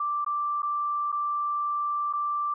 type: tone with dropouts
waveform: sine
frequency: 1174.7 Hz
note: D6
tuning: in tune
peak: -25 dBFS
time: 0-2.54 s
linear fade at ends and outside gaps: 5 ms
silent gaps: 0.247-0.263 / 0.621-0.629 / 1.119-1.125 / 2.128-2.134 s
effects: none